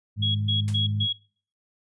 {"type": "harmonic tone", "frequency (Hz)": 51.91, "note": "G#1", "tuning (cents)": 0, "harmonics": [2, 3, 4], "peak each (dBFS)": [-24, -39, -34], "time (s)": [0.16, 1.08], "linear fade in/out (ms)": 50}
{"type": "tone bursts", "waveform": "sine", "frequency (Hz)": 3322, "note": "G#7", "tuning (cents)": 0, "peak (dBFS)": -23, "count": 4, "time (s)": [0.22, 1.13], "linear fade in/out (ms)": 10, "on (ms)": 130, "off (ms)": 130}
{"type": "noise with exponential decay", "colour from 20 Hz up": "white", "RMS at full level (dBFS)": -36, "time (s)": [0.68, 0.85], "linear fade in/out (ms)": 0, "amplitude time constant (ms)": 36}
{"effects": ["noise-tail reverb RT60 0.5 s tail -23 dB re dry", "resampled to 22050 Hz"]}